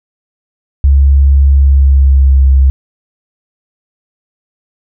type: tone with pitch glide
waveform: sine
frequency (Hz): 69.1 to 66.98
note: C#2 to C2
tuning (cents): -5 to +41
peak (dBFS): -3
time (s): 0.84-2.7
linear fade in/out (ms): 0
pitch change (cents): -54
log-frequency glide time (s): 1.52-2.47
effects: none